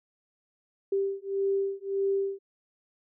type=beating tone pair; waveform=sine; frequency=392 / 393.7 Hz; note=G4 / G4; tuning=0 / +8 cents; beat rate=1.7 Hz; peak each=-29 dBFS; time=0.92-2.39 s; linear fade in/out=5 ms; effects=none